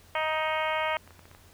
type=harmonic tone; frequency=313 Hz; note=D#4; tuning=10 cents sharp; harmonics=2 / 3 / 4 / 5 / 6 / 7 / 8 / 9 / 10; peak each=-31 / -31 / -34 / -38 / -37 / -34 / -39 / -42 / -41 dBFS; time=0.15-0.97 s; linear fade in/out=2 ms
type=clicks; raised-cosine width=0.5 ms; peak=-35 dBFS; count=7; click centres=0.946 / 1.076 / 1.107 / 1.193 / 1.255 / 1.314 / 1.349 s
effects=added 87 Hz sine -57 dBFS peak until 1.53 s + pink hiss -57 dBFS RMS until 1.53 s